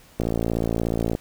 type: click train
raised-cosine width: 2 ms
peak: -10 dBFS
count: 55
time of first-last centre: 0.2-1.151 s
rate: 56.8 Hz
effects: pink hiss -52 dBFS RMS until 1.2 s